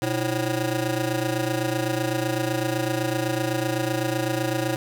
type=ring-modulated tone; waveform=20% pulse; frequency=219.9 Hz; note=A3; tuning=1 cent flat; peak=-15 dBFS; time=0.02-4.76 s; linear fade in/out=0 ms; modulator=96 Hz; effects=none